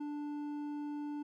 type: tone with hard clipping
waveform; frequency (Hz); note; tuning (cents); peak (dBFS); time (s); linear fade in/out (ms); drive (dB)
triangle; 293.7; D4; 0; -39; 0-1.23; 10; 10
effects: none